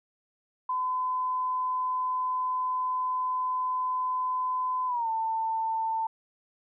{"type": "tone with pitch glide", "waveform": "sine", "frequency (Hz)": [1015, 893.9], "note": ["B5", "A5"], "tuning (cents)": [47, 27], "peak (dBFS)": -26, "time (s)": [0.69, 6.07], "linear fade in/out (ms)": 5, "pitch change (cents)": -220, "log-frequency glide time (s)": [4.87, 5.09], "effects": []}